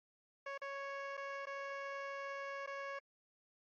15% pulse tone with dropouts, 554.4 Hz, C#5, in tune, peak -35 dBFS, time 0.46-2.99 s, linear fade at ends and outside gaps 5 ms, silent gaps 0.578-0.616 / 1.17-1.175 / 1.456-1.468 / 2.663-2.673 s, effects low-pass 3000 Hz 12 dB/octave + MP3 32 kbps

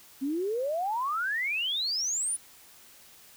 sine exponential sweep, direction up, 259.3 to 10110 Hz, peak -27 dBFS, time 0.21-2.37 s, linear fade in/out 20 ms, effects white hiss -54 dBFS RMS until 3.36 s

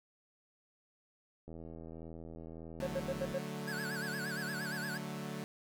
click train, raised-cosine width 2 ms, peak -35 dBFS, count 152, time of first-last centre 1.48-3.328 s, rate 81.7 Hz
sawtooth chord, D major, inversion none, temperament equal, 146.83 / 185 / 220 Hz, D3 / F#3 / A3, 0 / 0 / 0 cents, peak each -40 dBFS, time 2.8-5.44 s, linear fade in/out 0 ms
triangle tone bursts, 540 Hz, C#5, 45 cents flat, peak -31 dBFS, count 5, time 2.82-3.388 s, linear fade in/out 10 ms, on 52 ms, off 77 ms
square tone with vibrato, 1568 Hz, G6, in tune, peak -40 dBFS, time 3.67-4.98 s, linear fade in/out 10 ms, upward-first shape sine, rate 8.6 Hz, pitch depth 140 cents each way
effects none

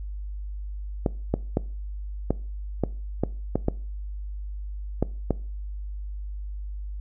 clicks, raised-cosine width 2 ms, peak -8 dBFS, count 10, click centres 1.062 / 1.34 / 1.571 / 2.306 / 2.837 / 3.236 / 3.556 / 3.684 / 5.026 / 5.307 s, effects noise-tail reverb RT60 0.4 s tail -21 dB re dry + added 50 Hz sine -31 dBFS peak until 7 s

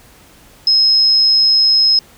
sine tone, 5140 Hz, E8, 45 cents flat, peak -8 dBFS, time 0.67-1.99 s, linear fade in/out 2 ms, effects pink hiss -45 dBFS RMS until 2.17 s

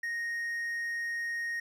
triangle tone, 1864.7 Hz, A#6, in tune, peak -30 dBFS, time 0.03-1.6 s, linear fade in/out 5 ms, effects none

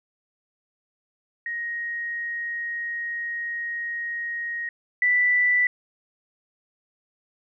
sine tone pair in turn, 1877 / 1976.6 Hz, A#6 / B6, +11 / +1 cents, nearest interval minor second, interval 90 cents, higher second, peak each -27 / -17 dBFS, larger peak second, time 1.46-4.69 / 5.02-5.67 s, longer first, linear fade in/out 2 ms, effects none

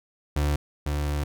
35% pulse tone pair in turn, 73.2 / 73.2 Hz, D2 / D2, -5 / -5 cents, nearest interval unison, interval 0 cents, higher neither, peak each -20 / -23 dBFS, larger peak first, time 0.36-0.56 / 0.86-1.24 s, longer second, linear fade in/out 5 ms, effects none

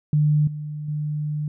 sine tone with level steps, 150 Hz, D3, 37 cents sharp, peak -15 / -28 / -23 dBFS, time 0.13-1.48 s, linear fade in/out 2 ms, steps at 0.47 / 0.88 s, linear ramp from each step 5 ms, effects none

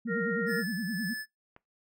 sine tone with vibrato, 202.8 Hz, G#3, 41 cents flat, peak -31 dBFS, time 0.05-1.14 s, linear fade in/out 10 ms, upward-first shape sine, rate 9.6 Hz, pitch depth 280 cents each way
harmonic tone, 466.2 Hz, A#4, in tune, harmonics 1 / 3 / 4, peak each -31 / -36 / -35 dBFS, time 0.07-0.64 s, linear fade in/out 50 ms
square tone with tremolo, 1733 Hz, A6, 27 cents flat, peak -34 dBFS, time 0.46-1.26 s, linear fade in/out 50 ms, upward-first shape triangle, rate 2 Hz, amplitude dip 40%
click, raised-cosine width 0.5 ms, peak -35 dBFS, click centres 1.564 s
effects noise-tail reverb RT60 0.2 s tail -21 dB re dry

